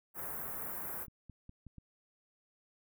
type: band-stop noise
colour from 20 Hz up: white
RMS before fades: -41 dBFS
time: 0.14-1.07 s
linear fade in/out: 50 ms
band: 1600 to 12000 Hz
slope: 24 dB/octave
type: clicks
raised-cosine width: 5 ms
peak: -38 dBFS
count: 5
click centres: 1.082 / 1.297 / 1.494 / 1.667 / 1.783 s
effects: none